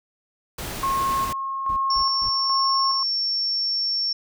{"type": "noise", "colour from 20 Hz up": "pink", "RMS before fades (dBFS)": -32, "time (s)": [0.58, 1.33], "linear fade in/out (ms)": 5}
{"type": "tone with tremolo", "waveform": "sine", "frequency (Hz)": 1080, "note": "C#6", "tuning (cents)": -45, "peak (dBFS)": -20, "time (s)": [0.83, 3.03], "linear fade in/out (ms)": 2, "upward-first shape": "square", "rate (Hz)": 1.2, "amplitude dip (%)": 45}
{"type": "noise bursts", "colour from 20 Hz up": "brown", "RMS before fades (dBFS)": -36, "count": 3, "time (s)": [1.69, 2.289], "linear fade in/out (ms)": 2, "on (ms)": 73, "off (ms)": 190}
{"type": "tone", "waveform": "sine", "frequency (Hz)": 5450, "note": "F8", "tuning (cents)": -43, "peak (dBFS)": -21, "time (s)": [1.9, 4.13], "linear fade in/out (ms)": 5}
{"effects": []}